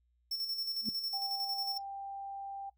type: tone with tremolo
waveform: square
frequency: 5400 Hz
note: E8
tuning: 41 cents sharp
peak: -34 dBFS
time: 0.31-1.78 s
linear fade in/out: 5 ms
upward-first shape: square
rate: 11 Hz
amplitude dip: 50%
type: tone with exponential growth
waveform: sine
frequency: 220 Hz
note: A3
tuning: in tune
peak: -31 dBFS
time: 0.81-0.89 s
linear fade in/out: 2 ms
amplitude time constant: 16 ms
type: tone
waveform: sine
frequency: 790 Hz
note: G5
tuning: 13 cents sharp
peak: -39 dBFS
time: 1.13-2.7 s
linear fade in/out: 10 ms
effects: noise-tail reverb RT60 0.1 s tail -17 dB re dry + added 60 Hz sine -70 dBFS peak until 2.77 s